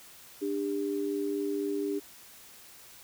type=tone pair together; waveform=sine; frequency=295.9 / 400 Hz; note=D4 / G4; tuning=+13 / +35 cents; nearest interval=perfect fourth; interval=522 cents; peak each=-32 / -31 dBFS; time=0.41-2 s; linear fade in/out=20 ms; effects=white hiss -52 dBFS RMS until 3.03 s